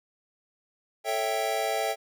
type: chord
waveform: square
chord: A dominant seventh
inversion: none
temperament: equal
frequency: 440 / 554.4 / 659.3 / 784 Hz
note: A4 / C#5 / E5 / G5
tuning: 0 / 0 / 0 / 0 cents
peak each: -34 / -35 / -31 / -31 dBFS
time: 1.04-1.96 s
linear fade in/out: 50 ms
effects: none